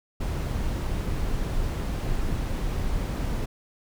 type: noise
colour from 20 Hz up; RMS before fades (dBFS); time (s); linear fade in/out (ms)
brown; -27; 0.2-3.46; 10
effects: none